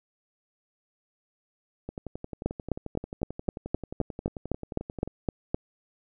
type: two click trains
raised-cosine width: 2 ms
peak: -12 / -22 dBFS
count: 13 / 37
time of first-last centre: 2.46-5.545 / 1.89-5.076 s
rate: 3.89 / 11.3 Hz
effects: none